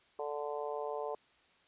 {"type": "harmonic tone", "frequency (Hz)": 146.83, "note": "D3", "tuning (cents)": 0, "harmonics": [3, 4, 5, 6, 7], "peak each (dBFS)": [-39, -41, -43, -45, -46], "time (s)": [0.19, 1.15], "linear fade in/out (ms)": 2, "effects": ["white hiss -67 dBFS RMS until 1.67 s", "resampled to 8000 Hz"]}